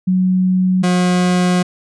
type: tone pair in turn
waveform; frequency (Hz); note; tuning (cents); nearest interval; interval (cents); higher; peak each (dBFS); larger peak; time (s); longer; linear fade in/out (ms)
sine / 40% pulse; 184.9 / 179.84; F#3 / F#3; -1 / -49; unison; 48; first; -11; neither; 0.07-0.83 / 0.83-1.63; second; 10
effects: resampled to 22050 Hz